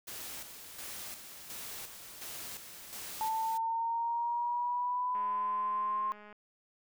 white noise with tremolo, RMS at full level -43 dBFS, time 0.07-3.58 s, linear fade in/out 10 ms, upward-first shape square, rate 1.4 Hz, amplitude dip 50%
sine linear sweep, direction up, 879 to 1061 Hz, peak -30 dBFS, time 3.21-6.12 s, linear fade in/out 0 ms
click train, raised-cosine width 0.5 ms, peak -38 dBFS, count 247, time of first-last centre 5.15-6.327 s, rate 209 Hz
effects none

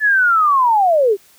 sine linear sweep, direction down, 1748 to 372.6 Hz, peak -10 dBFS, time 0-1.17 s, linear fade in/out 50 ms, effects white hiss -50 dBFS RMS until 1.38 s

